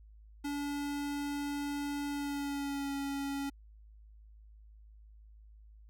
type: tone with pitch glide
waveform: square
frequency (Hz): 287 to 278.5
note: D4 to C#4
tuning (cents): -40 to +8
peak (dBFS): -35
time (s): 0.44-3.5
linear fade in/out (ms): 10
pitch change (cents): -52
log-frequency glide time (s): 2.09-2.94
effects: added 53 Hz sine -53 dBFS peak until 5.89 s